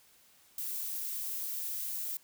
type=noise; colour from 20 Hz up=violet; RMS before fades=-37 dBFS; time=0.58-2.17 s; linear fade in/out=2 ms; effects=white hiss -63 dBFS RMS until 2.23 s